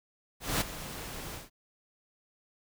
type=noise with ADSR envelope; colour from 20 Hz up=pink; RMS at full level=-27 dBFS; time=0.4-1.5 s; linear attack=210 ms; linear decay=15 ms; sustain=-14 dB; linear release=160 ms; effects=none